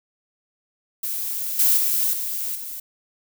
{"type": "noise with level steps", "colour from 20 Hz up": "violet", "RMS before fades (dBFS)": [-27, -17, -21, -27, -33], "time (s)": [1.03, 2.8], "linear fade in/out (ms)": 5, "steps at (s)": [1.59, 1.77, 2.13, 2.55], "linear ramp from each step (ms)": 5, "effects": []}